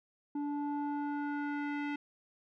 square tone with low-pass filter sweep, 290 Hz, D4, 22 cents flat, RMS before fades -36 dBFS, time 0.35-1.96 s, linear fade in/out 5 ms, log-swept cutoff 630 to 2400 Hz, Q 2.1, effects none

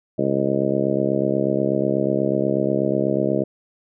harmonic tone, 68.2 Hz, C#2, 28 cents flat, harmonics 2 / 3 / 4 / 5 / 6 / 7 / 8 / 9, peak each -28 / -25 / -27 / -24 / -26 / -28 / -28 / -25 dBFS, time 0.18-3.44 s, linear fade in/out 10 ms, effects none

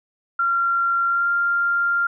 sine tone with pitch glide, 1377 to 1393 Hz, F6 to F6, -25 to -5 cents, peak -17 dBFS, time 0.39-2.07 s, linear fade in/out 5 ms, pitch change +20 cents, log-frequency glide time 1.07-1.3 s, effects none

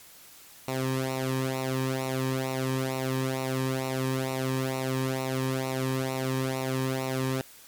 sawtooth tone with flanger, 131.3 Hz, C3, 6 cents sharp, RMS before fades -29 dBFS, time 0.68-7.41 s, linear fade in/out 0 ms, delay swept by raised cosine 0.61 to 1.45 ms, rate 2.2 Hz, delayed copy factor -0.8, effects white hiss -51 dBFS RMS until 7.67 s + MP3 96 kbps

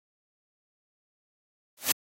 white noise with exponential growth, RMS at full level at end -18 dBFS, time 1.77-1.92 s, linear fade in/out 5 ms, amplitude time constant 31 ms, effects high-pass 150 Hz 12 dB/octave + AAC 48 kbps

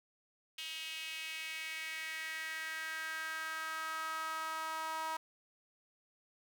sawtooth tone with high-pass filter sweep, 318.9 Hz, D#4, 43 cents sharp, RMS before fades -41 dBFS, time 0.58-5.17 s, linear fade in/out 5 ms, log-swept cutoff 2900 to 1000 Hz, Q 4, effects none

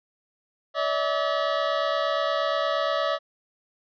25% pulse tone pair together, 574.5 / 643 Hz, D5 / E5, -38 / -43 cents, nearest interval major second, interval 195 cents, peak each -22 dBFS, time 0.74-3.19 s, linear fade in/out 50 ms, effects resampled to 11025 Hz

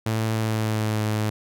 sawtooth tone with pitch glide, 110.9 to 107.49 Hz, A2 to A2, +14 to -40 cents, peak -18 dBFS, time 0.06-1.3 s, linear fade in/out 5 ms, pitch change -54 cents, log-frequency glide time 0.34-1.03 s, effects none

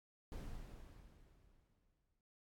brown noise with exponential decay, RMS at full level -45 dBFS, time 0.32-2.21 s, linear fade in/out 1 ms, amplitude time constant 410 ms, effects AAC 64 kbps

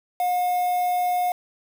triangle tone with quantisation, 719 Hz, F#5, 50 cents flat, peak -18 dBFS, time 0.2-1.32 s, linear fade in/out 2 ms, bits 6, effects none

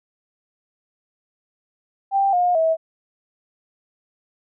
sine tone with pitch steps, 787 / 713.4 / 646.7 Hz, G5 / F5 / E5, +7 / +37 / -33 cents, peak -15 dBFS, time 2.11-2.77 s, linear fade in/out 50 ms, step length 220 ms, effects none

